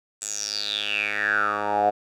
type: tone with band-pass filter sweep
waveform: 10% pulse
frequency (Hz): 103.83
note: G#2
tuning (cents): 0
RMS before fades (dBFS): -25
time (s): 0.21-1.91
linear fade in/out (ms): 20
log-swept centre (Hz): 7800 to 680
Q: 9
effects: none